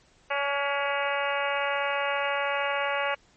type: harmonic tone with a mistuned harmonic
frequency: 282.4 Hz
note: C#4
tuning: 32 cents sharp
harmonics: 2 / 3 / 4 / 5 / 6 / 7 / 8 / 9 / 10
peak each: -30 / -32 / -33 / -34 / -35 / -35 / -36 / -37 / -37 dBFS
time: 0.3-3.15 s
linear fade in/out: 10 ms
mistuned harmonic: 6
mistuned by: -31 cents
effects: pink hiss -61 dBFS RMS until 3.36 s + MP3 32 kbps